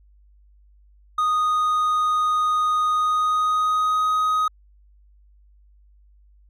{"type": "tone with pitch glide", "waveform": "triangle", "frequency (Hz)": [1240, 1255.1], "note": ["D#6", "D#6"], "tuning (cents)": [-6, 15], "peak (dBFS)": -16, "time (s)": [1.18, 4.48], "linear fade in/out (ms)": 5, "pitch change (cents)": 21, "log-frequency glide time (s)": [2.91, 4.08], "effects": ["added 50 Hz sine -51 dBFS peak until 6.49 s"]}